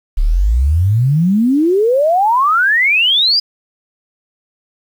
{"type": "exponential sweep", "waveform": "sine", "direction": "up", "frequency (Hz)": [32.82, 5000], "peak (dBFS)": -9, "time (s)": [0.17, 3.4], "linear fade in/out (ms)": 10, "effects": ["7-bit"]}